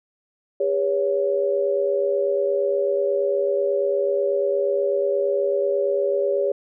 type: tone cluster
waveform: sine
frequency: 402.9 / 492.7 / 561 Hz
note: G4 / B4 / C#5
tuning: +48 / -4 / +21 cents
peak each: -22 / -30 / -21 dBFS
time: 0.6-6.52 s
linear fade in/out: 5 ms
effects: none